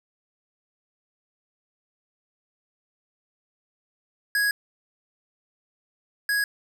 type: tone pair in turn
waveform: square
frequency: 1661.2 / 1661.2 Hz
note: G#6 / G#6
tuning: 0 / 0 cents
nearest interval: unison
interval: 0 cents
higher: neither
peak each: -21 / -22 dBFS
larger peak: first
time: 4.35-4.51 / 6.29-6.44 s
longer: first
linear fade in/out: 2 ms
effects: none